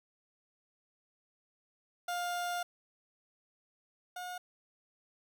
30% pulse tone pair in turn, 705 / 720.6 Hz, F5 / F#5, +16 / -46 cents, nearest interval unison, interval 38 cents, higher second, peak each -31 / -37 dBFS, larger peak first, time 2.08-2.63 / 4.16-4.38 s, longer first, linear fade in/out 5 ms, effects none

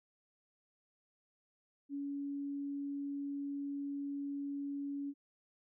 sine tone, 282.1 Hz, C#4, 30 cents sharp, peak -37 dBFS, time 1.89-5.14 s, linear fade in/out 50 ms, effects none

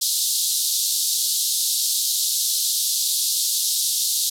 pink band-pass noise, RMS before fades -22 dBFS, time 0.01-4.3 s, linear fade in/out 10 ms, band 3700 to 14000 Hz, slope 48 dB/octave, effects none

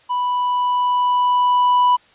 triangle tone with level ramp, 987.8 Hz, B5, in tune, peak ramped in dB -16 to -9 dBFS, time 0.09-1.97 s, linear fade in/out 20 ms, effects white hiss -52 dBFS RMS until 2.14 s + resampled to 8000 Hz

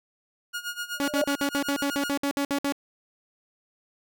sawtooth tone with tremolo, 1432 Hz, F6, 43 cents sharp, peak -25 dBFS, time 0.53-2.12 s, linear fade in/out 20 ms, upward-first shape sine, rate 8 Hz, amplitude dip 85%
sine tone with exponential growth, 597 Hz, D5, 28 cents sharp, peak -19 dBFS, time 0.94-1.24 s, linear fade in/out 2 ms, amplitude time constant 65 ms
sawtooth tone bursts, 281.7 Hz, C#4, 28 cents sharp, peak -20 dBFS, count 13, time 1-2.723 s, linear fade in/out 0 ms, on 79 ms, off 58 ms
effects none

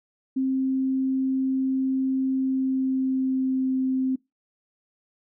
sine tone with pitch glide, 264.1 to 261.1 Hz, C4 to C4, +16 to -3 cents, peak -21 dBFS, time 0.36-4.16 s, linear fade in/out 10 ms, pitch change -19 cents, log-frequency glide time 2.31-3.78 s, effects noise-tail reverb RT60 0.2 s tail -23 dB re dry

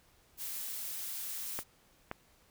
blue noise, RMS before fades -40 dBFS, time 0.37-1.64 s, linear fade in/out 50 ms
clicks, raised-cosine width 0.5 ms, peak -22 dBFS, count 2, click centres 1.59 / 2.114 s
effects pink hiss -66 dBFS RMS until 2.5 s

